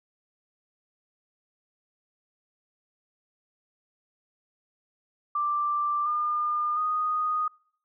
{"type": "tone with pitch steps", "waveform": "sine", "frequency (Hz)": [1178, 1208.3, 1239.4], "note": ["D6", "D6", "D#6"], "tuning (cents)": [5, 49, -7], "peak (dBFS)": -24, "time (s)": [5.35, 7.48], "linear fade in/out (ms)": 5, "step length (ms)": 710, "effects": ["noise-tail reverb RT60 0.6 s tail -26 dB re dry"]}